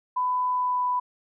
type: tone with pitch glide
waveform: sine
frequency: 1000 to 993.1 Hz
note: B5 to B5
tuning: +21 to +9 cents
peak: -22 dBFS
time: 0.16-1 s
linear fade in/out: 10 ms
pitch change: -12 cents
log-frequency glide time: 0.5-0.86 s
effects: none

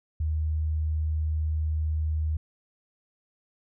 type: tone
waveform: sine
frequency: 77.78 Hz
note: D#2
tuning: in tune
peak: -24 dBFS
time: 0.2-2.37 s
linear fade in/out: 5 ms
effects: none

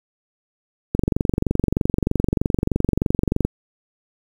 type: click train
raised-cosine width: 3 ms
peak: -5 dBFS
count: 59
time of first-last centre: 0.95-3.45 s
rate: 23.2 Hz
effects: 7-bit

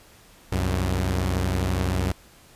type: tone pair together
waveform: sawtooth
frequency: 65.41 / 92.5 Hz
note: C2 / F#2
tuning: 0 / 0 cents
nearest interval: tritone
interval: 600 cents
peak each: -22 / -20 dBFS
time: 0.52-2.12 s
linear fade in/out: 5 ms
effects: pink hiss -52 dBFS RMS until 2.55 s + resampled to 32000 Hz

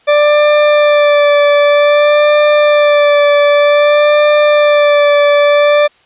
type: tone with vibrato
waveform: 40% pulse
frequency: 587.3 Hz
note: D5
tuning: in tune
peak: -5 dBFS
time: 0.07-5.88 s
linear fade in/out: 20 ms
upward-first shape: sine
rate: 0.53 Hz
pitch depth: 21 cents each way
effects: white hiss -49 dBFS RMS until 6.05 s + resampled to 8000 Hz

